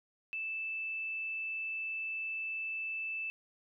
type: tone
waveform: sine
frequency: 2637 Hz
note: E7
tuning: in tune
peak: -35 dBFS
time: 0.33-3.3 s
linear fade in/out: 0 ms
effects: none